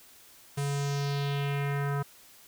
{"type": "tone with low-pass filter sweep", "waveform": "square", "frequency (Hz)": 141.6, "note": "C#3", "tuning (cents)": 37, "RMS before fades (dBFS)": -30, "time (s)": [0.57, 2.03], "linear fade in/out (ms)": 10, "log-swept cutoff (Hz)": [10000, 1300], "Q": 2.4, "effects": ["white hiss -55 dBFS RMS until 2.47 s"]}